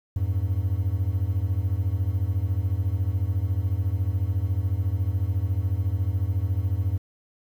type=beating tone pair; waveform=triangle; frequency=87.31 / 101.31 Hz; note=F2 / G#2; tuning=0 / -42 cents; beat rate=14 Hz; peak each=-23 dBFS; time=0.16-6.98 s; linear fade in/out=5 ms; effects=9-bit

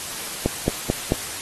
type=click train; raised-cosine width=2 ms; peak=-5 dBFS; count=4; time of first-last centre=0.46-1.121 s; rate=4.54 Hz; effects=white hiss -31 dBFS RMS until 1.41 s + AAC 32 kbps

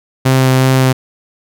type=tone with vibrato; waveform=sawtooth; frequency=130.81 Hz; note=C3; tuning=in tune; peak=-4 dBFS; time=0.25-0.93 s; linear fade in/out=10 ms; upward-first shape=sine; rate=2.7 Hz; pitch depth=10 cents each way; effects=none

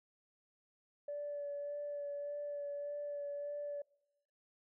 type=tone with vibrato; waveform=sine; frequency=578 Hz; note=D5; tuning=28 cents flat; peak=-38 dBFS; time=1.08-3.82 s; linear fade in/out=5 ms; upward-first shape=sine; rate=1.7 Hz; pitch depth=15 cents each way; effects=noise-tail reverb RT60 0.9 s tail -25 dB re dry + tanh soft clip ceiling -34 dBFS

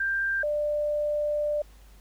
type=tone pair in turn; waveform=sine; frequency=1584 / 593.3 Hz; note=G6 / D5; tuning=+18 / +18 cents; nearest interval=octave + perfect fourth; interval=1700 cents; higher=first; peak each=-24 dBFS; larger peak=neither; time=0-0.43 / 0.43-1.62 s; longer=second; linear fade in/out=5 ms; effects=added 50 Hz sine -49 dBFS peak until 2 s + pink hiss -59 dBFS RMS until 2 s

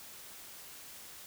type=silence; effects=white hiss -50 dBFS RMS until 1.26 s

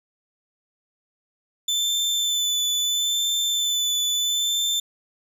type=tone with vibrato; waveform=30% pulse; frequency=3520 Hz; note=A7; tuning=in tune; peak=-18 dBFS; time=1.68-4.8 s; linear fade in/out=5 ms; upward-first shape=sine; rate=0.75 Hz; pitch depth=19 cents each way; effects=none

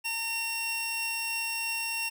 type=tone pair together; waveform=sawtooth; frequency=913 / 2736 Hz; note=A#5 / F7; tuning=-36 / -36 cents; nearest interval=octave + perfect fifth; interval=1900 cents; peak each=-36 / -27 dBFS; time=0.04-2.1 s; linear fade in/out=20 ms; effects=none

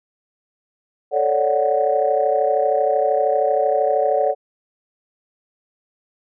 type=chord; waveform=sine; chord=D major seventh; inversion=second; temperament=equal; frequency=440 / 554.4 / 587.3 / 740 Hz; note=A4 / C#5 / D5 / F#5; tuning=0 / 0 / 0 / 0 cents; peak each=-22 / -20 / -20 / -20 dBFS; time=1.11-4.35 s; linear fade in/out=50 ms; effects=tanh soft clip ceiling -5 dBFS

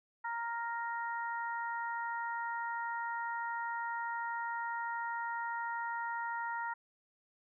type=harmonic tone; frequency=466.2 Hz; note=A#4; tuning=in tune; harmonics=2 / 3 / 4; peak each=-37 / -41 / -43 dBFS; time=0.24-6.74 s; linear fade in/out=10 ms; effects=none

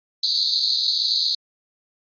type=band-pass noise; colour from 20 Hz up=pink; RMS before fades=-21 dBFS; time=0.23-1.35 s; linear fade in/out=5 ms; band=4000 to 4600 Hz; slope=96 dB/octave; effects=resampled to 11025 Hz

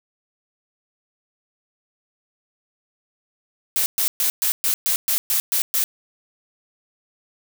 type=noise bursts; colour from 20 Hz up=blue; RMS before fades=-20 dBFS; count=10; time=3.76-5.84 s; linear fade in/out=0 ms; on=100 ms; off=120 ms; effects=none

